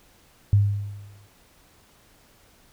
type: tone with exponential decay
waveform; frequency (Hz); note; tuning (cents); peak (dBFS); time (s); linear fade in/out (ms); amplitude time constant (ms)
sine; 101.5; G#2; -39; -12; 0.53-1.27; 0; 160
effects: pink hiss -57 dBFS RMS until 2.72 s